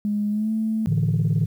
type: tone with pitch glide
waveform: sine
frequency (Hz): 207.7 to 219.9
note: G#3 to A3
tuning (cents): 0 to -1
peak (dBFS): -20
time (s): 0.05-0.86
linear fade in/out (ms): 0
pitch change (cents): +99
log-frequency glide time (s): 0.3-0.51
type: chord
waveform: sine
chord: A suspended fourth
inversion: none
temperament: equal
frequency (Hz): 110 / 146.83 / 164.81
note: A2 / D3 / E3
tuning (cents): 0 / 0 / 0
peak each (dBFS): -21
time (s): 0.87-1.46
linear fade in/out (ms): 5
effects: tanh soft clip ceiling -13 dBFS + 9-bit